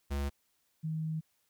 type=tone pair in turn; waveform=square / sine; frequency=70.3 / 158.17 Hz; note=C#2 / D#3; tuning=+25 / +29 cents; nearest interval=octave + major second; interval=1404 cents; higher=second; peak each=-32 / -32 dBFS; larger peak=neither; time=0.1-0.3 / 0.83-1.21 s; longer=second; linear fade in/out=20 ms; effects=white hiss -75 dBFS RMS until 1.49 s